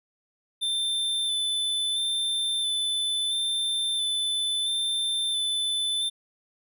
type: tone with vibrato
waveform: square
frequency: 3541 Hz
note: A7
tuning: 10 cents sharp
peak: -25 dBFS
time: 0.61-6.1 s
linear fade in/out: 20 ms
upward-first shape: square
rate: 0.74 Hz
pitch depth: 14 cents each way
effects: none